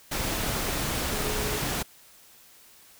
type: tone in noise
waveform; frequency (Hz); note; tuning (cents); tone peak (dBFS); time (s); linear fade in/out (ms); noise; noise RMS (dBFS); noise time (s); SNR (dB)
sine; 423.3; G#4; +33; -35; 1.12-1.59; 10; pink; -29; 0.11-1.83; -9
effects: white hiss -54 dBFS RMS until 2.99 s